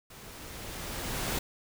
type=noise with level ramp; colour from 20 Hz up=pink; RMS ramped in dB=-49 to -31 dBFS; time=0.1-1.39 s; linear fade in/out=5 ms; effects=none